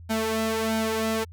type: tone with flanger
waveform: sawtooth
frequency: 221.7 Hz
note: A3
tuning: 13 cents sharp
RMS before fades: -26 dBFS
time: 0.09-1.25 s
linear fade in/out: 20 ms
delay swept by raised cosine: 1.3 to 3 ms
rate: 1.5 Hz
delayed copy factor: +0.7
effects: added 85 Hz sine -41 dBFS peak until 1.32 s